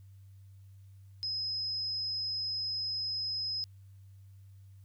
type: tone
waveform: sine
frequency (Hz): 5090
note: D#8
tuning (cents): +39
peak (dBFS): -32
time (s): 1.23-3.64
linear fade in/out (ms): 0
effects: added 97 Hz sine -51 dBFS peak until 4.84 s + white hiss -75 dBFS RMS until 4.84 s